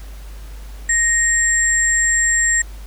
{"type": "tone pair together", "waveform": "sine", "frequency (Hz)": [1864.7, 7459], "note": ["A#6", "A#8"], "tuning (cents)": [0, 0], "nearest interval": "2 octaves", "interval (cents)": 2400, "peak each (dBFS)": -16, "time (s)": [0.89, 2.62], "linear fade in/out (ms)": 5, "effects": ["added 50 Hz sine -31 dBFS peak until 2.86 s", "pink hiss -45 dBFS RMS until 2.86 s"]}